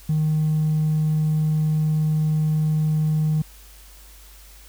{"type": "tone with hard clipping", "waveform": "sine", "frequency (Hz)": 154.8, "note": "D#3", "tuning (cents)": -9, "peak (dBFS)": -18, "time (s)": [0.09, 3.42], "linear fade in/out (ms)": 5, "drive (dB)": 1, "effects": ["added 50 Hz sine -45 dBFS peak until 4.68 s", "white hiss -49 dBFS RMS until 4.68 s"]}